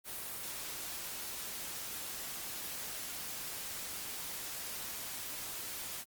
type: noise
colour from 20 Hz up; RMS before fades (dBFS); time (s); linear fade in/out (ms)
white; -42; 0.04-6.05; 50
effects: Opus 32 kbps